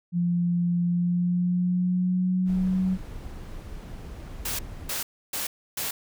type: tone with pitch glide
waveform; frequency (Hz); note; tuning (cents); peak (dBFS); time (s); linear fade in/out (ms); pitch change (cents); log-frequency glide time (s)
sine; 174.1 to 186.6; F3 to F#3; -5 to +15; -21; 0.12-2.98; 50; +120; 0.85-2.78
type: noise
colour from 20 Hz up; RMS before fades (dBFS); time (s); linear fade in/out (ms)
brown; -38; 2.45-4.94; 50
type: noise bursts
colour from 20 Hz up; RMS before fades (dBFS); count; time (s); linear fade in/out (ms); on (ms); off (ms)
white; -30; 4; 4.45-5.91; 5; 140; 300
effects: none